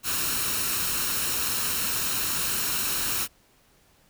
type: noise with comb filter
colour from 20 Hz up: white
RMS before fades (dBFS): -27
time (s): 0.03-3.28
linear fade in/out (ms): 50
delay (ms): 0.73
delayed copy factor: +0.5
effects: pink hiss -61 dBFS RMS until 4.09 s